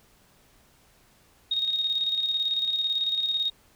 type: tone with tremolo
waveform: sine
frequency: 3729 Hz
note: A#7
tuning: in tune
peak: -22 dBFS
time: 1.51-3.5 s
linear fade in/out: 5 ms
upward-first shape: square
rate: 18 Hz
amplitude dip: 45%
effects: pink hiss -60 dBFS RMS until 3.75 s